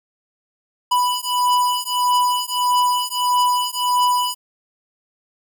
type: beating tone pair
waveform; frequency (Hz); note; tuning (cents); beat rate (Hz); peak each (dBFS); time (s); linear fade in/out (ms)
square; 987.8 / 989.4; B5 / B5; 0 / +3; 1.6; -20; 0.91-4.35; 10
effects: none